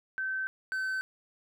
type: tone pair in turn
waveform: sine / triangle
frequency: 1541 / 1532.1 Hz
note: G6 / G6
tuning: -30 / -40 cents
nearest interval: unison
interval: 10 cents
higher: first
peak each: -30 / -28 dBFS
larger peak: second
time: 0.18-0.47 / 0.72-1.01 s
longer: neither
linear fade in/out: 0 ms
effects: none